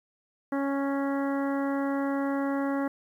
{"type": "harmonic tone", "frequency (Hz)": 277.2, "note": "C#4", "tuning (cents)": 0, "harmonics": [1, 2, 3, 4, 5, 6, 7], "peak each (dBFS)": [-27, -33, -37, -39, -41, -43, -44], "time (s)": [0.52, 2.88], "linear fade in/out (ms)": 5, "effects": ["10-bit"]}